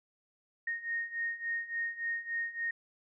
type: beating tone pair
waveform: sine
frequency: 1853 / 1856.5 Hz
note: A#6 / A#6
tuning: -11 / -8 cents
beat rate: 3.5 Hz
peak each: -38 / -35 dBFS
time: 0.67-2.71 s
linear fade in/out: 5 ms
effects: none